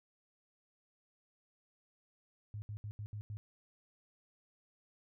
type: tone bursts at uneven times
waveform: sine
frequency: 104.8 Hz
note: G#2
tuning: 16 cents sharp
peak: -40 dBFS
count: 6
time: 2.54-2.62 / 2.69-2.77 / 2.84-2.91 / 2.99-3.06 / 3.13-3.21 / 3.3-3.37 s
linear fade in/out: 0 ms
effects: none